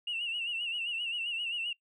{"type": "tone with vibrato", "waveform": "sine", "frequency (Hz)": 2794, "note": "F7", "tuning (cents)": 0, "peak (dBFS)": -31, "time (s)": [0.07, 1.73], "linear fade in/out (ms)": 5, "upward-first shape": "sine", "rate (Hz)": 7.6, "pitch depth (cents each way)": 83, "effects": ["noise-tail reverb RT60 0.1 s tail -22 dB re dry", "tanh soft clip ceiling -27 dBFS"]}